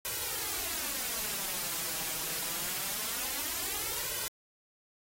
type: noise with flanger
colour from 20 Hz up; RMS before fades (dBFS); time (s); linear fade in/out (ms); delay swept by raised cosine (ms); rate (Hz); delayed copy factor
white; -35; 0.05-4.28; 0; 2 to 6.3; 0.24; +0.75
effects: AAC 48 kbps